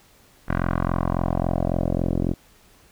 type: tone with low-pass filter sweep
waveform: 10% pulse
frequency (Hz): 43.65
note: F1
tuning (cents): 0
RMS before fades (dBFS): -23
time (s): 0.48-2.34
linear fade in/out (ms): 10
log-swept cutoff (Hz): 1600 to 390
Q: 2.3
effects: pink hiss -55 dBFS RMS until 2.91 s